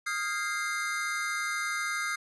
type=chord; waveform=square; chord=F minor seventh; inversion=third; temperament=equal with one note detuned; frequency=1244.5 / 1396.9 / 1618.6 / 2093 Hz; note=Eb6 / F6 / Ab6 / C7; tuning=0 / 0 / -45 / 0 cents; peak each=-37 / -37 / -37 / -34 dBFS; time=0.06-2.16 s; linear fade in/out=10 ms; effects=resampled to 24000 Hz